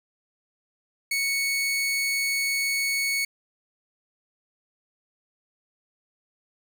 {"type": "tone", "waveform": "sawtooth", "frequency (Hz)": 2217, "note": "C#7", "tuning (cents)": 0, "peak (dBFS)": -20, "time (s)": [1.11, 3.25], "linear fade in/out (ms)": 5, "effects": []}